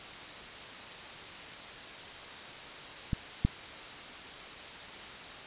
clicks, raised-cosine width 5 ms, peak -17 / -12 dBFS, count 2, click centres 3.132 / 3.45 s, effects white hiss -44 dBFS RMS until 5.46 s + resampled to 8000 Hz

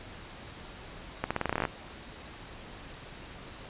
accelerating click train, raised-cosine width 0.5 ms, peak -13 dBFS, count 13, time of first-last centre 1.24-1.652 s, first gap 66 ms, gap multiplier 0.87, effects pink hiss -46 dBFS RMS until 3.69 s + resampled to 8000 Hz

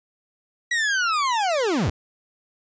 40% pulse linear sweep, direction down, 1943 to 59.9 Hz, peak -19 dBFS, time 0.71-1.9 s, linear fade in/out 5 ms, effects resampled to 16000 Hz

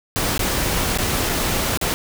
pink noise with dropouts, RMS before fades -21 dBFS, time 0.16-1.94 s, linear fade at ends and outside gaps 0 ms, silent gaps 0.378-0.393 / 0.975-0.985 / 1.291-1.295 / 1.774-1.813 s, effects none

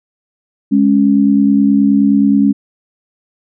sine tone pair together, 207.7 / 277.2 Hz, G#3 / C#4, 0 / 0 cents, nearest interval perfect fourth, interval 500 cents, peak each -10 dBFS, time 0.71-2.53 s, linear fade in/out 20 ms, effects none

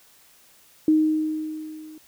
sine tone with level ramp, 311.1 Hz, D#4, in tune, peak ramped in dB -13 to -40 dBFS, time 0.88-1.98 s, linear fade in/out 2 ms, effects white hiss -55 dBFS RMS until 2.07 s

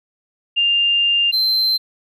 sine / triangle tone pair in turn, 2800 / 4106 Hz, F7 / C8, +4 / -33 cents, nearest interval perfect fifth, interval 663 cents, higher second, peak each -13 dBFS, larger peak neither, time 0.56-1.32 / 1.32-1.78 s, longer first, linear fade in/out 20 ms, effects none

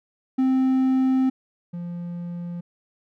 triangle tone pair in turn, 261.4 / 173.56 Hz, C4 / F3, -1 / -10 cents, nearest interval perfect fifth, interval 709 cents, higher first, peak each -15 / -27 dBFS, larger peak first, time 0.38-1.3 / 1.73-2.61 s, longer first, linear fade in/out 10 ms, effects none

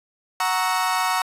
35% pulse chord, F# dominant seventh, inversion none, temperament equal with one note detuned, 740 / 932.3 / 1108.7 / 1308.6 Hz, F#5 / A#5 / C#6 / E6, 0 / 0 / 0 / -13 cents, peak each -24 / -23 / -24 / -26 dBFS, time 0.4-1.22 s, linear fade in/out 2 ms, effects resampled to 32000 Hz

